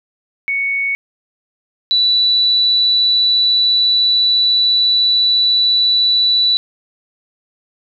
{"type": "tone pair in turn", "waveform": "sine", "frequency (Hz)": [2222, 3957], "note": ["C#7", "B7"], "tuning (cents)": [4, 3], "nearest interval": "minor seventh", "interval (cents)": 999, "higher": "second", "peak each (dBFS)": [-15, -10], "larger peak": "second", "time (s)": [[0.48, 0.95], [1.91, 6.57]], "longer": "second", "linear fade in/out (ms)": 0, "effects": []}